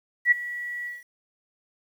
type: tone with ADSR envelope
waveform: sine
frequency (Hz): 1940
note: B6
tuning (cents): -31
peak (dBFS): -12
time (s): 0.25-1.04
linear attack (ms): 64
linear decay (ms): 14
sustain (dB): -18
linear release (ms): 180
effects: 9-bit